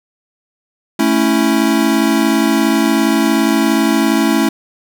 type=chord; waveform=square; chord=A major; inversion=none; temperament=equal; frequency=220 / 277.2 / 329.6 Hz; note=A3 / C#4 / E4; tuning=0 / 0 / 0 cents; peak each=-16 dBFS; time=0.99-4.49 s; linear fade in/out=5 ms; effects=none